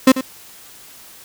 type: tone with echo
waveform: 35% pulse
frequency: 261.6 Hz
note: C4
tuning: in tune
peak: -4 dBFS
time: 0.07-0.12 s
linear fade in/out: 5 ms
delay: 91 ms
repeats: 1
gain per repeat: -13 dB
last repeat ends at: 0.211 s
effects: white hiss -42 dBFS RMS until 1.24 s